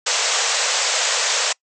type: band-pass noise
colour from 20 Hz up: white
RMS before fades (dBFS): -20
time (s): 0.06-1.53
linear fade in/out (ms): 10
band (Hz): 430 to 7900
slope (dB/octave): 96
effects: noise-tail reverb RT60 0.1 s tail -25 dB re dry